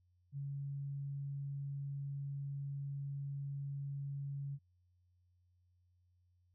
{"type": "tone", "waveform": "sine", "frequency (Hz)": 140, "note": "C#3", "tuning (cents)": 18, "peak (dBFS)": -39, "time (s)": [0.32, 4.59], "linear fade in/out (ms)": 50, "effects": ["added 89 Hz sine -70 dBFS peak until 6.54 s"]}